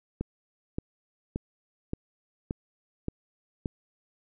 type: click train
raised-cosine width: 3 ms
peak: -17 dBFS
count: 7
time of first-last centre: 0.21-3.658 s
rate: 1.74 Hz
effects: none